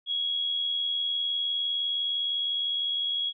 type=tone with amplitude modulation; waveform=sine; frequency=3322 Hz; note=G#7; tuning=in tune; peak=-24 dBFS; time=0.06-3.33 s; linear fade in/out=50 ms; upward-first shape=sine; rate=79.8 Hz; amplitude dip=40%; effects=none